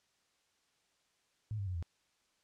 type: tone with pitch steps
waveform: sine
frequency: 107.4 / 99.06 / 91.36 / 84.26 Hz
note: A2 / G2 / F#2 / E2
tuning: -41 / +19 / -21 / +38 cents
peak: -35 dBFS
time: 1.51-1.826 s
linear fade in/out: 0 ms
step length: 79 ms
effects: white hiss -75 dBFS RMS until 2.43 s + low-pass 7000 Hz 12 dB/octave